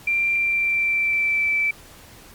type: tone with pitch glide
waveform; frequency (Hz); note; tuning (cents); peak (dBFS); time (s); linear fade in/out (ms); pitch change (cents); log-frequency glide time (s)
sine; 2368 to 2321; D7 to D7; +14 to -21; -18; 0.07-1.71; 5; -35; 0.32-1.52
effects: pink hiss -46 dBFS RMS until 2.34 s + Opus 48 kbps